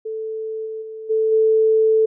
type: tone with level steps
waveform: sine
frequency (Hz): 440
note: A4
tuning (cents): 0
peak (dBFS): -24 / -26 / -30 / -15 / -12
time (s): 0.05-2.06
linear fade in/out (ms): 10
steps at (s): 0.65 / 0.81 / 1.09 / 1.31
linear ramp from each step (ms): 20
effects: none